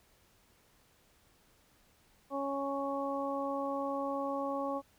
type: harmonic tone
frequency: 277.2 Hz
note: C#4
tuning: in tune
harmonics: 1 / 2 / 3 / 4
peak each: -38 / -36 / -40 / -39 dBFS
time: 2.3-4.82 s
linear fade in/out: 50 ms
effects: pink hiss -67 dBFS RMS until 4.98 s